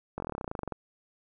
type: slowing click train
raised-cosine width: 1 ms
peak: -20 dBFS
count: 18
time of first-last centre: 0.18-0.723 s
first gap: 21 ms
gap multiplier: 1.05
effects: none